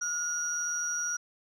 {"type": "tone pair together", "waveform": "sine", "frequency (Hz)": [1418, 5769], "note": ["F6", "F#8"], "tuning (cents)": [26, -45], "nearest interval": "2 octaves", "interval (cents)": 2429, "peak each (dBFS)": [-33, -30], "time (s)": [0.01, 1.17], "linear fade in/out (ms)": 10, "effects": ["tanh soft clip ceiling -22 dBFS"]}